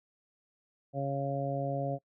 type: harmonic tone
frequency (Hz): 138.6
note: C#3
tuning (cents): 0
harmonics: 1 / 2 / 3 / 4 / 5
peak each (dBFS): -34 / -39 / -43 / -35 / -37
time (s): 0.93-1.99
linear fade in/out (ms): 50
effects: noise-tail reverb RT60 0.1 s tail -23 dB re dry